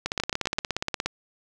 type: two click trains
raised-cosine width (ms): 0.2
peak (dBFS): -9 / -9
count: 18 / 4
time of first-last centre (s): 0.06-1.06 / 0.2-0.585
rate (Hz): 17 / 7.8
effects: none